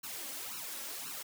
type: noise with flanger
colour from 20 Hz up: white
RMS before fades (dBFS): -42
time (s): 0.03-1.23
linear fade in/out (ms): 10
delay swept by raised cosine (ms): 0.72 to 3.72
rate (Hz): 1.9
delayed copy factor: +1
effects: high-pass 150 Hz 12 dB/octave

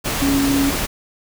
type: tone in noise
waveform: sine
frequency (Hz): 277.2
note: C#4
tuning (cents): 0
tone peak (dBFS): -15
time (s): 0.21-0.71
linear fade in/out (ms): 20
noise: pink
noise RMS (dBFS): -22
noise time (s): 0.04-0.87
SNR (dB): +4
effects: none

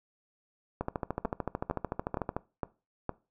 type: two click trains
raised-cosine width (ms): 1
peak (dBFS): -17 / -17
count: 5 / 22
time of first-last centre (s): 1.25-3.093 / 0.81-2.366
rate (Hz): 2.17 / 13.5
effects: noise-tail reverb RT60 0.3 s tail -20 dB re dry

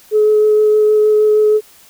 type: tone with vibrato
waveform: sine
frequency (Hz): 426.3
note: G#4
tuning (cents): +45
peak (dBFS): -7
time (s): 0.11-1.61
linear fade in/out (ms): 50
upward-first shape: sine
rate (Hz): 6.4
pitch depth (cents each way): 9
effects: tanh soft clip ceiling -3 dBFS + white hiss -45 dBFS RMS until 1.89 s

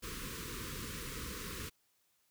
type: band-stop noise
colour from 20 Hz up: pink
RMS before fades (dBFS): -43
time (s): 0.02-1.7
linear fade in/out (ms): 20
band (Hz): 520 to 1000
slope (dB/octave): 96
effects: white hiss -75 dBFS RMS until 2.3 s

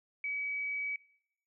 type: tone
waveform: sine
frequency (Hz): 2277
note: C#7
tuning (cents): +46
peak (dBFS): -33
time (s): 0.24-0.96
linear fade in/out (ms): 2
effects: noise-tail reverb RT60 0.7 s tail -21 dB re dry

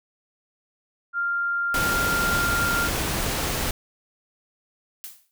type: tone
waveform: sine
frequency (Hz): 1395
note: F6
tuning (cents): -2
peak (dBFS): -22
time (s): 1.13-2.9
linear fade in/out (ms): 50
type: noise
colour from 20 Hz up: pink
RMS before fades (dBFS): -26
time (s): 1.74-3.71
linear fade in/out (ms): 2
type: noise with exponential decay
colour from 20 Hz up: blue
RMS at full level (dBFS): -34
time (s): 5.04-5.31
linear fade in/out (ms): 0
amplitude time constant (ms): 57
effects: none

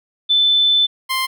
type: tone pair in turn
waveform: sine / 15% pulse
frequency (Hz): 3520 / 1048.3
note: A7 / C6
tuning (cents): 0 / +3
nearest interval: octave + major sixth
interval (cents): 2097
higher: first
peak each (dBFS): -11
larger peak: neither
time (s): 0.29-0.87 / 1.09-1.27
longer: first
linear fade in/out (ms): 20
effects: none

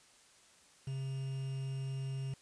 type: tone with quantisation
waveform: triangle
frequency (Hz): 134.2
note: C3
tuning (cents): +44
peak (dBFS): -34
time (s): 0.87-2.34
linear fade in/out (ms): 5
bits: 9
effects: white hiss -63 dBFS RMS until 2.41 s + resampled to 22050 Hz

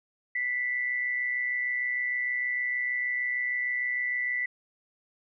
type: tone pair together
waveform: sine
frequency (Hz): 1975.5 / 2102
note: B6 / C7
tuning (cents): 0 / +7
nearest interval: minor second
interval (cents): 107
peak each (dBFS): -27 / -37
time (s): 0.35-4.46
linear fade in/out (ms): 5
effects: none

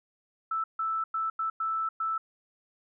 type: tone bursts at uneven times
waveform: sine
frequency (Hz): 1318.5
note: E6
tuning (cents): 0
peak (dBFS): -27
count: 6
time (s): 0.51-0.64 / 0.79-1.04 / 1.14-1.3 / 1.39-1.5 / 1.6-1.89 / 2-2.18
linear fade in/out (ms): 5
effects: none

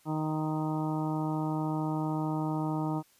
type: harmonic tone with a mistuned harmonic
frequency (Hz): 155.56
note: D#3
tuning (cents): 0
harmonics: 1 / 2 / 3 / 4 / 5 / 6 / 7 / 8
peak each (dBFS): -32 / -32 / -45 / -42 / -40 / -39 / -49 / -44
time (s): 0.05-3.03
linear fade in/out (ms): 50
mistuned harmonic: 7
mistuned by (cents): -54
effects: white hiss -64 dBFS RMS until 3.19 s + resampled to 32000 Hz

